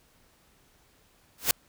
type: noise with exponential growth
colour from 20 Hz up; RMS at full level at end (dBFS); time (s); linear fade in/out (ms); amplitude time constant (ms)
white; -18; 1.38-1.51; 2; 27
effects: pink hiss -63 dBFS RMS until 1.68 s